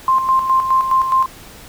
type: tone with tremolo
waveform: sine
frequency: 1051 Hz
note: C6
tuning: 7 cents sharp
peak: -10 dBFS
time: 0.08-1.26 s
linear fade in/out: 2 ms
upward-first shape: square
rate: 4.8 Hz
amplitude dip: 55%
effects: pink hiss -39 dBFS RMS until 1.68 s